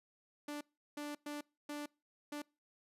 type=tone bursts at uneven times; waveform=sawtooth; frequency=293.7 Hz; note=D4; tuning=in tune; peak=-37 dBFS; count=5; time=0.48-0.61 / 0.97-1.15 / 1.26-1.41 / 1.69-1.86 / 2.32-2.42 s; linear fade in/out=5 ms; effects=noise-tail reverb RT60 0.3 s tail -25 dB re dry + resampled to 32000 Hz